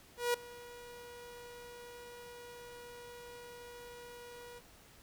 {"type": "tone with ADSR envelope", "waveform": "sawtooth", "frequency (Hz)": 482.2, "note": "B4", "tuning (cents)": -41, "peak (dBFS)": -24, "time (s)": [0.17, 4.61], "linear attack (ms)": 170, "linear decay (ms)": 5, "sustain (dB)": -21, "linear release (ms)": 33, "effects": ["pink hiss -60 dBFS RMS until 5.02 s"]}